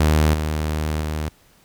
sawtooth tone with level steps, 77 Hz, D#2, 17 cents flat, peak -10 / -17 / -19 dBFS, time 0-1.29 s, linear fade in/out 5 ms, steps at 0.34 / 1.01 s, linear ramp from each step 2 ms, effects pink hiss -55 dBFS RMS until 1.64 s

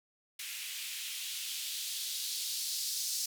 violet noise with band-pass filter sweep, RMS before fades -38 dBFS, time 0.39-3.26 s, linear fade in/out 5 ms, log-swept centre 2400 to 5000 Hz, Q 2, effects none

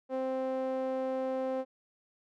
sawtooth tone with band-pass filter, 261.6 Hz, C4, in tune, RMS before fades -33 dBFS, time 0.09-1.65 s, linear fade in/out 50 ms, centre 540 Hz, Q 2.4, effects none

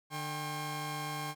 sawtooth tone cluster, 149.3 / 794 / 1077 Hz, D3 / G5 / C6, +29 / +22 / +50 cents, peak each -36 / -37 / -37 dBFS, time 0.1-1.35 s, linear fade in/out 50 ms, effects none

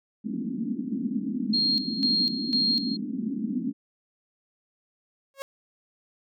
white band-pass noise, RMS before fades -30 dBFS, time 0.24-3.73 s, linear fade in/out 20 ms, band 200 to 270 Hz, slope 48 dB/octave
sine tone with tremolo, 4235 Hz, C8, 20 cents sharp, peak -21 dBFS, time 1.53-2.97 s, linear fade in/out 10 ms, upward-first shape square, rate 2 Hz, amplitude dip 70%
sawtooth tone with exponential growth, 547 Hz, C#5, 23 cents flat, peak -25 dBFS, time 5.34-5.42 s, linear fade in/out 0 ms, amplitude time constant 17 ms
effects none

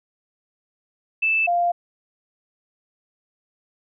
sine tone pair in turn, 2637 / 697.1 Hz, E7 / F5, 0 / -3 cents, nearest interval octave + major seventh, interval 2303 cents, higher first, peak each -17 dBFS, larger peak neither, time 1.22-1.47 / 1.47-1.72 s, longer neither, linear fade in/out 10 ms, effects none

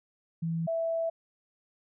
sine tone pair in turn, 164.9 / 659.6 Hz, E3 / E5, +1 / +1 cents, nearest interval 2 octaves, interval 2400 cents, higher second, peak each -28 / -27 dBFS, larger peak second, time 0.42-0.67 / 0.67-1.1 s, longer second, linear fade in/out 10 ms, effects none

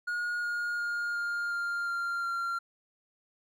triangle tone with pitch steps, 1438 / 1428.1 / 1418.2 / 1408.4 / 1398.7 / 1389 / 1379.4 Hz, F#6 / F6 / F6 / F6 / F6 / F6 / F6, -50 / +38 / +26 / +14 / +2 / -10 / -22 cents, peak -28 dBFS, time 0.07-2.59 s, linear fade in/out 10 ms, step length 360 ms, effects none

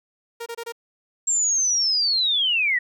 sawtooth tone bursts, 466.2 Hz, A#4, in tune, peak -26 dBFS, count 4, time 0.4-0.723 s, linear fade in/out 10 ms, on 62 ms, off 25 ms
sine linear sweep, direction down, 7510 to 1864.7 Hz, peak -18 dBFS, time 1.27-2.79 s, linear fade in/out 10 ms
effects 10-bit

